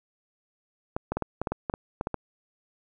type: clicks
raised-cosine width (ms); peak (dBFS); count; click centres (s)
1; -14; 12; 0.965 / 1.12 / 1.17 / 1.223 / 1.416 / 1.472 / 1.52 / 1.698 / 1.739 / 2.011 / 2.071 / 2.143
effects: none